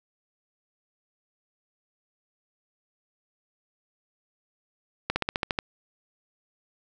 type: slowing click train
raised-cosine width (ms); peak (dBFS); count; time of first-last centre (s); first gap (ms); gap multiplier
0.3; -9; 8; 5.1-5.589; 60; 1.05
effects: none